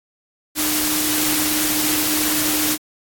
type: tone in noise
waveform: sine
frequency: 305 Hz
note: D#4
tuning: 34 cents flat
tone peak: -24 dBFS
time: 0.55-2.78 s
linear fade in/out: 50 ms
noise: white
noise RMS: -20 dBFS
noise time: 0.55-2.78 s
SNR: -7 dB
effects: AAC 64 kbps